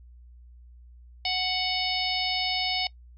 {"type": "harmonic tone", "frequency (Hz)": 740, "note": "F#5", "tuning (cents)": 0, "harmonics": [1, 3, 4, 5, 6, 7], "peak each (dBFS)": [-32, -32, -32, -32, -32, -32], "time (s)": [1.25, 2.87], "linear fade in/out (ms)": 2, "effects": ["noise-tail reverb RT60 0.1 s tail -22 dB re dry", "added 60 Hz sine -47 dBFS peak until 3.17 s"]}